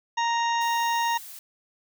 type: harmonic tone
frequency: 932.3 Hz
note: A#5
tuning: in tune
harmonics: 1 / 2 / 3 / 4 / 6 / 7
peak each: -23 / -31 / -35 / -36 / -40 / -41 dBFS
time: 0.17-1.18 s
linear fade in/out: 10 ms
type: noise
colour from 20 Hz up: blue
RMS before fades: -42 dBFS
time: 0.61-1.39 s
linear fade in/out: 2 ms
effects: none